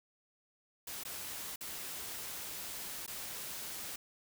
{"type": "noise with dropouts", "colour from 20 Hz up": "white", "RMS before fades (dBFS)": -43, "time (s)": [0.87, 3.96], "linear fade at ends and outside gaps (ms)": 5, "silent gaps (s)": [[1.036, 1.05], [1.56, 1.608], [3.064, 3.077]], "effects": []}